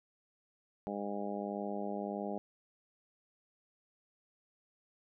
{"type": "harmonic tone", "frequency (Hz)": 101.6, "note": "G#2", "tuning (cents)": -38, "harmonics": [2, 3, 4, 5, 6, 7, 8], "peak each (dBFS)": [-40, -45, -43, -46, -43, -46, -45], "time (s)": [0.87, 2.38], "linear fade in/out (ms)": 0, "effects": []}